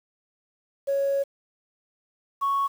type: tone pair in turn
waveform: sine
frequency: 554.4 / 1108.8 Hz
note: C#5 / C#6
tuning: 0 / 0 cents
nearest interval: octave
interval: 1200 cents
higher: second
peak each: -20 dBFS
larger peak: neither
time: 0.87-1.24 / 2.41-2.68 s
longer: first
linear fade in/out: 20 ms
effects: tanh soft clip ceiling -18 dBFS + 8-bit